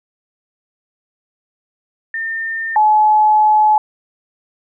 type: tone pair in turn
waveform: sine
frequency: 1810 / 854.2 Hz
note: A6 / G#5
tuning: +48 / +48 cents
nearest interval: octave + minor second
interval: 1300 cents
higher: first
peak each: -19 / -8 dBFS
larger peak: second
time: 2.14-2.76 / 2.76-3.78 s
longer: second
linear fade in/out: 2 ms
effects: none